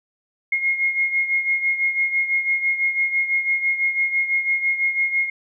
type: beating tone pair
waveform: sine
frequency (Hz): 2148 / 2154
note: C7 / C7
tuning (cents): +45 / +50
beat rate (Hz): 6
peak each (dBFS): -19 / -25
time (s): 0.52-5.3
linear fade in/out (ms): 5
effects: none